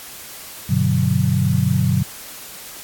sine chord, G major seventh, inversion none, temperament equal, 98 / 123.47 / 146.83 / 185 Hz, G2 / B2 / D3 / F#3, 0 / 0 / 0 / 0 cents, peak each -21 / -19 / -20 / -20 dBFS, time 0.69-2.03 s, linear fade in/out 10 ms, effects white hiss -36 dBFS RMS until 2.83 s + AAC 64 kbps

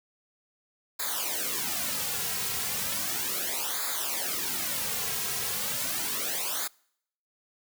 white noise with flanger, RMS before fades -31 dBFS, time 0.99-6.68 s, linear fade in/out 10 ms, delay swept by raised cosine 0.34 to 3.44 ms, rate 0.35 Hz, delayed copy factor -0.9, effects noise-tail reverb RT60 0.7 s tail -26 dB re dry

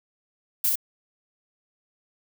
violet noise with echo, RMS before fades -22 dBFS, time 0.64-0.7 s, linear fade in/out 5 ms, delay 56 ms, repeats 1, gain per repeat -2 dB, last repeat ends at 0.756 s, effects none

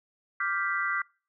sine chord, G dominant seventh, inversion second, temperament equal, 1174.7 / 1396.9 / 1568 / 1975.5 Hz, D6 / F6 / G6 / B6, 0 / 0 / 0 / 0 cents, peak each -32 dBFS, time 0.4-1.02 s, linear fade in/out 5 ms, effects noise-tail reverb RT60 0.4 s tail -26 dB re dry

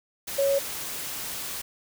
sine tone in noise, 554.4 Hz, C#5, in tune, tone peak -20 dBFS, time 0.38-0.59 s, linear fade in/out 10 ms, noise white, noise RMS -34 dBFS, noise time 0.27-1.62 s, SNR +11 dB, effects none

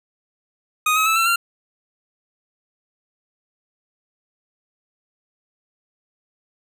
25% pulse tone with pitch steps, 1244.5 / 1277.3 / 1310.9 / 1345.4 / 1380.9 Hz, D#6 / D#6 / E6 / E6 / F6, 0 / +45 / -10 / +35 / -20 cents, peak -12 dBFS, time 0.86-1.36 s, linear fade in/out 5 ms, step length 100 ms, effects none

